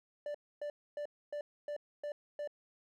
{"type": "tone bursts", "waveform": "triangle", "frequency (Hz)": 587.3, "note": "D5", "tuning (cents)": 0, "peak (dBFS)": -35, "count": 7, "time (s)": [0.26, 2.475], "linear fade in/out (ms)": 2, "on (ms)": 85, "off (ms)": 270, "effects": []}